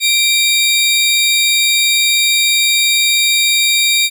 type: tone pair together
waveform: sawtooth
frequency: 2353 / 3735 Hz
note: D7 / A#7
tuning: +3 / +3 cents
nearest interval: minor sixth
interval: 800 cents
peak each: -10 dBFS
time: 0-4.1 s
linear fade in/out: 50 ms
effects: none